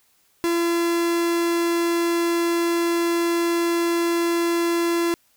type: tone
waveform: 45% pulse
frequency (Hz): 340.1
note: F4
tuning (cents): -46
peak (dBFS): -19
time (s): 0.44-5.14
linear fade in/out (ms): 0
effects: white hiss -62 dBFS RMS until 5.36 s